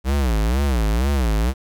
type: tone with vibrato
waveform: square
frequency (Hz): 61.2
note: B1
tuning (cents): -15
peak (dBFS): -17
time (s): 0.04-1.54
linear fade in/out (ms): 50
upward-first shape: sine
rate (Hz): 2.1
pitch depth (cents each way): 270
effects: 8-bit